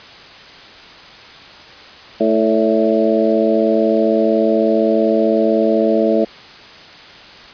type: harmonic tone with a mistuned harmonic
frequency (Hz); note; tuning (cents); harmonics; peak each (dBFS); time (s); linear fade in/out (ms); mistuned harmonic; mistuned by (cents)
110; A2; 0; 2 / 3 / 4 / 5 / 6; -18 / -18 / -18 / -18 / -18; 2.2-6.25; 10; 5; +44
effects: white hiss -38 dBFS RMS until 7.53 s + resampled to 11025 Hz